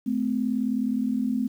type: tone pair together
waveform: sine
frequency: 216.4 / 255.7 Hz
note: A3 / C4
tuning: -29 / -40 cents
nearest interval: minor third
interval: 289 cents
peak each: -26 / -25 dBFS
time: 0.06-1.48 s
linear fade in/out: 10 ms
effects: 9-bit